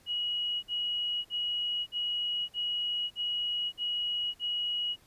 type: tone bursts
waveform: sine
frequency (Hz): 2907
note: F#7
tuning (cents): -31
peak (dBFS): -29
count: 8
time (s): 0.06-4.963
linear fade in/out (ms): 50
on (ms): 570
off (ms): 49
effects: pink hiss -62 dBFS RMS until 5.06 s + resampled to 32000 Hz